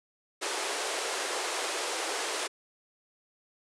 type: band-pass noise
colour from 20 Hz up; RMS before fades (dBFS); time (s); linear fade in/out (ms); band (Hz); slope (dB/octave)
pink; -33; 0.41-2.48; 20; 350 to 10000; 48
effects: none